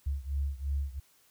sine beating tone pair, 68.8 / 71.7 Hz, C#2 / D2, -12 / -41 cents, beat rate 2.9 Hz, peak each -32 / -34 dBFS, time 0.06-1 s, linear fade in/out 10 ms, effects white hiss -65 dBFS RMS until 1.3 s

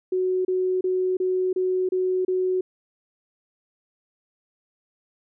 sine tone bursts, 370 Hz, F#4, in tune, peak -20 dBFS, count 7, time 0.12-2.61 s, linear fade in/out 5 ms, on 330 ms, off 30 ms, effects none

